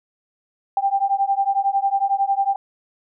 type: beating tone pair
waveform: sine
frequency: 784 / 795 Hz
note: G5 / G5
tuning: 0 / +24 cents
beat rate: 11 Hz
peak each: -20 dBFS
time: 0.77-2.56 s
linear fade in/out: 2 ms
effects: none